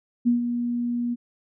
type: tone with ADSR envelope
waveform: sine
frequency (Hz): 240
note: B3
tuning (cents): -49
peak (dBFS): -15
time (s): 0.25-1.16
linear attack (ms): 24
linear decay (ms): 130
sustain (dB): -8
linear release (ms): 31
effects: none